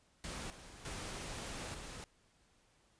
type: noise with level steps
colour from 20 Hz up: pink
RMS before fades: -44 / -54 / -44 / -48 dBFS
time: 0.24-2.04 s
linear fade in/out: 0 ms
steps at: 0.5 / 0.85 / 1.74 s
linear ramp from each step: 2 ms
effects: pink hiss -71 dBFS RMS until 2.99 s + resampled to 22050 Hz